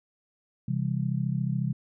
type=chord; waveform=sine; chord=C major; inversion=none; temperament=equal with one note detuned; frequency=130.81 / 164.81 / 198.96 Hz; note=C3 / E3 / G3; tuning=0 / 0 / +26 cents; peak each=-28 / -30 / -32 dBFS; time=0.68-1.73 s; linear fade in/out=5 ms; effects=none